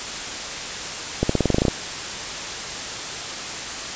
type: accelerating click train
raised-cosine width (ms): 2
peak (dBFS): -4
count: 11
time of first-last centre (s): 1.23-1.682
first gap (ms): 64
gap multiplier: 0.92
effects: white hiss -29 dBFS RMS until 3.95 s + resampled to 16000 Hz